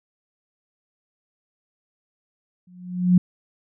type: tone with exponential growth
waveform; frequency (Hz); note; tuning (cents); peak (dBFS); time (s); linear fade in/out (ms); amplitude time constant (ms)
sine; 180; F#3; -47; -9; 2.67-3.18; 5; 110
effects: none